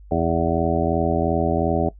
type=harmonic tone; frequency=82.8 Hz; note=E2; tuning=8 cents sharp; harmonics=1 / 2 / 3 / 4 / 5 / 7 / 8 / 9; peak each=-26 / -26 / -26 / -26 / -26 / -26 / -26 / -26 dBFS; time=0.11-1.89 s; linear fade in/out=5 ms; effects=noise-tail reverb RT60 0.1 s tail -19 dB re dry + added 50 Hz sine -41 dBFS peak until 1.99 s